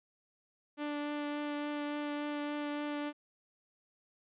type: tone with vibrato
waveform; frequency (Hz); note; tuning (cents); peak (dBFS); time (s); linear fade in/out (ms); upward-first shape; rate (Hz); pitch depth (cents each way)
sawtooth; 293.7; D4; 0; -31; 0.77-3.13; 50; triangle; 3.5; 11
effects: resampled to 8000 Hz